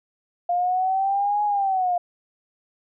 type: linear two-way sweep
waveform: sine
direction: up then down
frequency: 698.5 to 837 to 698.5 Hz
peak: -19 dBFS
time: 0.49-1.98 s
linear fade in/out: 5 ms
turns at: 1.44 s
effects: none